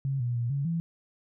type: tone with pitch steps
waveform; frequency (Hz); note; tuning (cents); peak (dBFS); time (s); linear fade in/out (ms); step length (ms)
sine; 136.3 / 121.1 / 118.7 / 140 / 167; C#3 / B2 / A#2 / C#3 / E3; -29 / -34 / +32 / +18 / +23; -26; 0.05-0.8; 0; 150
effects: none